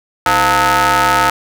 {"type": "ring-modulated tone", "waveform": "sawtooth", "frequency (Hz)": 191.6, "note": "G3", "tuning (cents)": -39, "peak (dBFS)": -3, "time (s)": [0.26, 1.3], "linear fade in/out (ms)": 2, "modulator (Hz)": 1090, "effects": []}